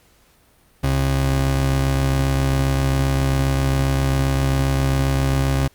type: tone pair together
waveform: 30% pulse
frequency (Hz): 67.5 / 135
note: C#2 / C#3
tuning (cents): -45 / -45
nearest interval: octave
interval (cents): 1200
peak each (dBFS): -17 / -19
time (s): 0.83-5.68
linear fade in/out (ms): 10
effects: pink hiss -56 dBFS RMS until 5.74 s + Opus 48 kbps